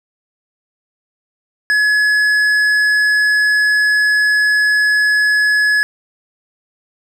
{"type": "tone with tanh clipping", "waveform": "sine", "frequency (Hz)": 1696, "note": "G#6", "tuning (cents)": 36, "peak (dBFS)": -12, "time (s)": [1.7, 5.83], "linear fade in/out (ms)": 0, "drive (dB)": 9, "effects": []}